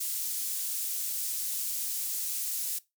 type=high-pass noise; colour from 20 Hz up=pink; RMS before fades=-33 dBFS; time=0-2.79 s; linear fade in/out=10 ms; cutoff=8400 Hz; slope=12 dB/octave; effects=noise-tail reverb RT60 0.2 s tail -19 dB re dry